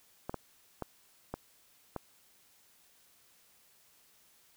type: clicks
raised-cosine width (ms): 1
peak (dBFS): -22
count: 5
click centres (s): 0.295 / 0.343 / 0.823 / 1.34 / 1.963
effects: white hiss -65 dBFS RMS until 4.56 s